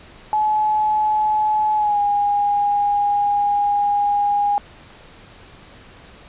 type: tone with pitch glide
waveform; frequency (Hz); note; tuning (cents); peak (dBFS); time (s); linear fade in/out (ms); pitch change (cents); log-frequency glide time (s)
sine; 854 to 817.8; G#5 to G#5; +48 to -27; -15; 0.33-4.58; 0; -75; 1.75-2
effects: pink hiss -44 dBFS RMS until 6.28 s + resampled to 8000 Hz